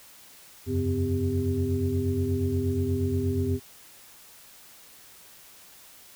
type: tone cluster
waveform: sine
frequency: 85.9 / 94.3 / 137.7 / 254.3 / 396 Hz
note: F2 / F#2 / C#3 / C4 / G4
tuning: -28 / +33 / -11 / -49 / +18 cents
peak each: -31 / -27 / -36 / -29 / -30 dBFS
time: 0.66-3.6 s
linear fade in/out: 50 ms
effects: tanh soft clip ceiling -12 dBFS + white hiss -51 dBFS RMS until 6.15 s